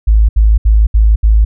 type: tone bursts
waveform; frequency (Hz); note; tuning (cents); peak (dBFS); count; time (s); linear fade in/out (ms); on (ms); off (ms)
sine; 53.7; A1; -41; -4; 5; 0.07-1.45; 10; 220; 70
effects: none